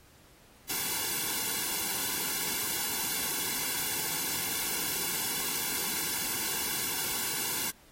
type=noise with comb filter; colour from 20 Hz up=white; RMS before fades=-32 dBFS; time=0.69-7.71 s; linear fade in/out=10 ms; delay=1.6 ms; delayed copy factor=-1; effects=pink hiss -59 dBFS RMS until 7.91 s + AAC 48 kbps